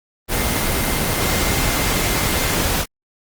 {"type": "tone in noise", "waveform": "sine", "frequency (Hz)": 2093, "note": "C7", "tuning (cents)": 0, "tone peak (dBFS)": -30, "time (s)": [0.31, 2.59], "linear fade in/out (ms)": 50, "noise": "pink", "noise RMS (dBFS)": -19, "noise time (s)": [0.28, 2.86], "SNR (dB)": -14, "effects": ["Opus 24 kbps"]}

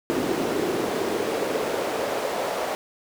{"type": "noise with high-pass filter sweep", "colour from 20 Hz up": "brown", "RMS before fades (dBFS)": -26, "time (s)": [0.1, 2.75], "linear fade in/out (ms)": 0, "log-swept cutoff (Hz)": [310, 590], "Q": 2.1, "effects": []}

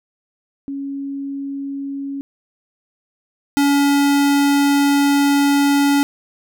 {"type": "tone pair in turn", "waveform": ["sine", "square"], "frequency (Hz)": [277.2, 283], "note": ["C#4", "C#4"], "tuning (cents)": [0, 36], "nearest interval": "unison", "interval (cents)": 36, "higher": "second", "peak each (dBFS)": [-23, -13], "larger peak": "second", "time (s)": [[0.68, 2.21], [3.57, 6.03]], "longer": "second", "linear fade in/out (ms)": 0, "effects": []}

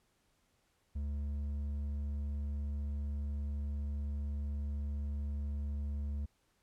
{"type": "tone with hard clipping", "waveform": "sine", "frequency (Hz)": 72.1, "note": "D2", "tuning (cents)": -31, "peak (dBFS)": -36, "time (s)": [0.95, 6.26], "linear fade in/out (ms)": 10, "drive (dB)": 5, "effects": ["pink hiss -75 dBFS RMS until 6.62 s", "low-pass 12000 Hz 12 dB/octave"]}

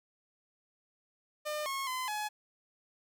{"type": "tone with pitch steps", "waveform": "sawtooth", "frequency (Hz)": [603, 1088, 1023, 845], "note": ["D5", "C#6", "C6", "G#5"], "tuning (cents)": [46, -33, -39, 30], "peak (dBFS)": -30, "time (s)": [1.45, 2.29], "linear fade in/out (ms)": 20, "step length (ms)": 210, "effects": []}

